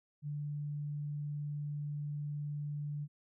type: tone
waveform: sine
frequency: 146.83 Hz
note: D3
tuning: in tune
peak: -36 dBFS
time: 0.22-3.08 s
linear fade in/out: 50 ms
effects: none